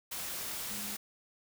sine tone in noise, 207.7 Hz, G#3, in tune, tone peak -46 dBFS, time 0.7-0.96 s, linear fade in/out 10 ms, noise white, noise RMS -39 dBFS, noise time 0.11-0.97 s, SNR -10 dB, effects none

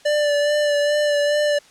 square tone with vibrato, 587.3 Hz, D5, in tune, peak -17 dBFS, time 0.05-1.59 s, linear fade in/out 10 ms, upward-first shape sine, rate 2.4 Hz, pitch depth 23 cents each way, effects white hiss -50 dBFS RMS until 1.7 s + low-pass 7000 Hz 12 dB/octave

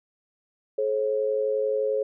sine tone pair together, 428.6 / 540 Hz, A4 / C#5, -45 / -45 cents, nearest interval major third, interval 400 cents, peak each -25 dBFS, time 0.78-2.03 s, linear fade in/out 5 ms, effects none

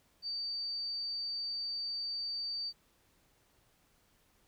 sine tone, 4614 Hz, D8, 31 cents flat, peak -35 dBFS, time 0.22-2.73 s, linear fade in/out 50 ms, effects pink hiss -70 dBFS RMS until 4.47 s

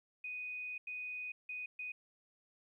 sine tone bursts at uneven times, 2489 Hz, D#7, in tune, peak -40 dBFS, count 4, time 0.24-0.78 / 0.87-1.32 / 1.49-1.66 / 1.79-1.92 s, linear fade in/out 5 ms, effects 13-bit

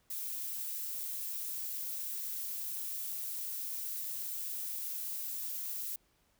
violet noise, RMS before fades -39 dBFS, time 0.1-5.96 s, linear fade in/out 5 ms, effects pink hiss -72 dBFS RMS until 6.39 s

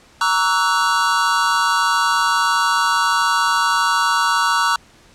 square chord, F# dominant seventh, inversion first, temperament equal with one note detuned, 932.3 / 1131.4 / 1318.5 / 1480 Hz, A#5 / C#6 / E6 / F#6, 0 / +35 / 0 / 0 cents, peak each -21 dBFS, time 0.21-4.76 s, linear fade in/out 2 ms, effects pink hiss -49 dBFS RMS until 5.14 s + low-pass 8000 Hz 12 dB/octave

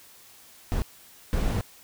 brown noise bursts at uneven times, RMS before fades -25 dBFS, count 2, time 0.72-0.82 / 1.33-1.61 s, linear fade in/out 0 ms, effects white hiss -52 dBFS RMS until 1.83 s

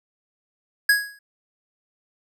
square tone with exponential decay, 1661.2 Hz, G#6, in tune, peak -12 dBFS, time 0.89-1.19 s, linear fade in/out 5 ms, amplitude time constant 64 ms, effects none

